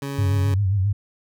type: tone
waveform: 20% pulse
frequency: 139.4 Hz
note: C#3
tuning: 10 cents sharp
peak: -22 dBFS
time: 0.02-0.54 s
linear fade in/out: 2 ms
type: tone with vibrato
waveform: sine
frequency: 98 Hz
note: G2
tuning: in tune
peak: -17 dBFS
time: 0.18-0.93 s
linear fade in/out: 10 ms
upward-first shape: sine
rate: 7.5 Hz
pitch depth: 95 cents each way
effects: none